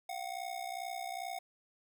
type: ring-modulated tone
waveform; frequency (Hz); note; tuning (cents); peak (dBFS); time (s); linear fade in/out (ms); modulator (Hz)
square; 730; F#5; -24; -36; 0.09-1.39; 2; 31.2
effects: none